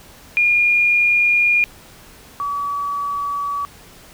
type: tone pair in turn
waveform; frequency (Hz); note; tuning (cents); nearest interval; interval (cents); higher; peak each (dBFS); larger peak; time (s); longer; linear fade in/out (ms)
sine; 2423 / 1141.5; D#7 / D6; -47 / -50; octave + minor second; 1303; first; -12 / -20; first; 0.37-1.64 / 2.4-3.65; first; 0
effects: pink hiss -44 dBFS RMS until 4.13 s